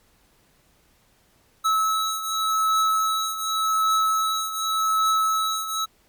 square beating tone pair, 1299 / 1299.87 Hz, E6 / E6, -26 / -25 cents, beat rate 0.87 Hz, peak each -22 / -27 dBFS, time 1.64-5.86 s, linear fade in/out 20 ms, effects pink hiss -61 dBFS RMS until 6.08 s + MP3 96 kbps

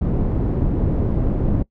pink low-pass noise, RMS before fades -19 dBFS, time 0.01-1.63 s, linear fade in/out 10 ms, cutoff 340 Hz, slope 12 dB/octave, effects noise-tail reverb RT60 0.1 s tail -22 dB re dry

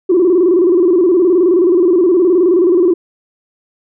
sine tone with vibrato, 355.6 Hz, F4, 31 cents sharp, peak -6 dBFS, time 0.09-2.94 s, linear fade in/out 10 ms, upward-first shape square, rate 19 Hz, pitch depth 95 cents each way, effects tanh soft clip ceiling -3 dBFS

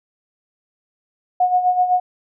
sine tone with tremolo, 727 Hz, F#5, 31 cents flat, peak -11 dBFS, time 1.4-2 s, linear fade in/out 5 ms, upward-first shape sine, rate 7.9 Hz, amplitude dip 65%, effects none

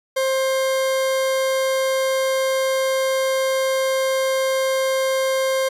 40% pulse tone, 529 Hz, C5, 19 cents sharp, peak -17 dBFS, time 0.16-5.69 s, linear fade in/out 10 ms, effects resampled to 32000 Hz

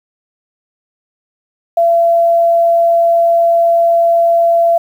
sine tone, 677 Hz, E5, 46 cents sharp, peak -7 dBFS, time 1.77-4.78 s, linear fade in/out 5 ms, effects 7-bit

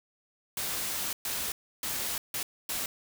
white noise bursts at uneven times, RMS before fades -33 dBFS, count 5, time 0.57-1.13 / 1.25-1.52 / 1.83-2.18 / 2.34-2.43 / 2.69-2.86 s, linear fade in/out 2 ms, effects none

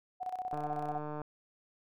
sine tone with tremolo, 738 Hz, F#5, 5 cents flat, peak -33 dBFS, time 0.2-0.99 s, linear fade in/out 20 ms, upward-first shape square, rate 16 Hz, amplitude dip 70%
click train, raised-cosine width 1 ms, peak -27 dBFS, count 104, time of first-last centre 0.53-1.217 s, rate 150 Hz
effects none

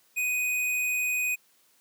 square tone, 2493 Hz, D#7, 3 cents sharp, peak -26 dBFS, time 0.16-1.36 s, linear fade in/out 20 ms, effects white hiss -64 dBFS RMS until 1.8 s + high-pass 150 Hz 12 dB/octave

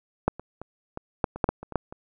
clicks, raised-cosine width 1 ms, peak -6 / -23 / -23 / -19 / -7 / -21 / -6 / -8 / -24 / -23 / -8 / -25 dBFS, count 12, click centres 0.28 / 0.396 / 0.616 / 0.974 / 1.242 / 1.36 / 1.442 / 1.49 / 1.63 / 1.723 / 1.757 / 1.925 s, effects none

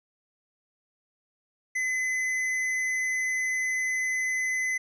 sine tone with hard clipping, 2028 Hz, B6, 45 cents sharp, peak -27 dBFS, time 1.75-4.78 s, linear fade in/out 10 ms, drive 8 dB, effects none

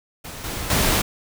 pink noise with level steps, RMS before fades -35 / -29 / -19 dBFS, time 0.24-1.02 s, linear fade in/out 10 ms, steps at 0.44 / 0.7 s, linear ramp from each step 2 ms, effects none

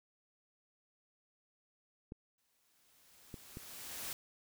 clicks, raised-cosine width 3 ms, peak -32 dBFS, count 3, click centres 2.121 / 3.342 / 3.571 s
white noise with exponential growth, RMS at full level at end -41 dBFS, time 2.38-4.13 s, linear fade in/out 1 ms, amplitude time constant 380 ms
effects none

